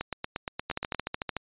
two click trains, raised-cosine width 0.3 ms, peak -15 / -14 dBFS, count 9 / 10, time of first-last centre 0.01-0.947 / 0.7-1.367 s, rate 8.54 / 13.5 Hz, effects resampled to 8000 Hz

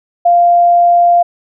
sine tone, 696 Hz, F5, 6 cents flat, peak -5 dBFS, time 0.25-1.23 s, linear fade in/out 10 ms, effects none

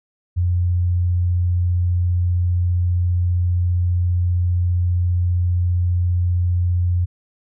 sine tone, 88.5 Hz, F2, 23 cents sharp, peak -15 dBFS, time 0.36-7.06 s, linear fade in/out 20 ms, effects none

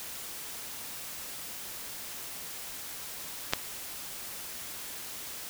clicks, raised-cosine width 0.2 ms, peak -18 / -6 dBFS, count 2, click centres 3.526 / 3.535 s, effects white hiss -41 dBFS RMS until 5.49 s

